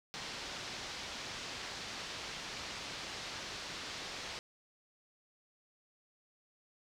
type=low-pass noise; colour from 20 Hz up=white; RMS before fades=-44 dBFS; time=0.14-4.39 s; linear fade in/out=0 ms; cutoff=5400 Hz; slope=24 dB/octave; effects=none